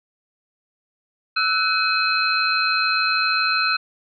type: tone cluster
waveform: sine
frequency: 1316 / 1489 / 2541 / 4129 Hz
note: E6 / F#6 / D#7 / C8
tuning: -3 / +11 / +36 / -24 cents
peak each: -23 dBFS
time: 1.36-3.77 s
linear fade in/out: 10 ms
effects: none